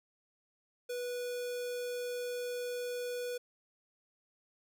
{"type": "tone with notch filter", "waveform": "square", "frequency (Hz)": 490.1, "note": "B4", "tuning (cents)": -13, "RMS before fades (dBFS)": -38, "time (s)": [0.89, 3.38], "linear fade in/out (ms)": 10, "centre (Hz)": 1800, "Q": 1.9, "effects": []}